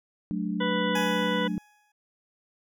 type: chord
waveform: sine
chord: D major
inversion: first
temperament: equal with one note detuned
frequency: 185 / 216.6 / 293.7 Hz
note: F#3 / A3 / D4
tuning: 0 / -27 / 0 cents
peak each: -30 / -31 / -33 dBFS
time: 0.31-1.58 s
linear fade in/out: 0 ms
type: harmonic tone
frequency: 493.9 Hz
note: B4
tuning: in tune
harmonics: 1 / 2 / 3 / 4 / 6 / 7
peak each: -29 / -32 / -34 / -35 / -37 / -37 dBFS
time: 0.6-1.48 s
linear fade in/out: 10 ms
type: tone with exponential decay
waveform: 20% pulse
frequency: 837 Hz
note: G#5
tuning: 13 cents sharp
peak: -23 dBFS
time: 0.95-1.92 s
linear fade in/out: 5 ms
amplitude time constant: 210 ms
effects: none